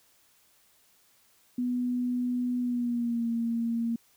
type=tone with pitch glide; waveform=sine; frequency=246.9 to 231.7 Hz; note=B3 to A#3; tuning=0 to -10 cents; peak=-26 dBFS; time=1.58-3.96 s; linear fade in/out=5 ms; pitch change=-110 cents; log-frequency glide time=2.59-3.27 s; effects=white hiss -64 dBFS RMS until 4.16 s